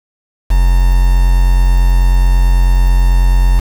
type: tone with quantisation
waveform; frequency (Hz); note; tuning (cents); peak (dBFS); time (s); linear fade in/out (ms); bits
triangle; 44.59; F1; +37; -4; 0.5-3.6; 10; 4
effects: none